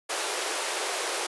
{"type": "high-pass noise", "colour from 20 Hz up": "pink", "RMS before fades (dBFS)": -30, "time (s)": [0.09, 1.27], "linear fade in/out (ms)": 10, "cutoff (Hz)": 360, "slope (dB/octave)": 48, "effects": ["resampled to 24000 Hz"]}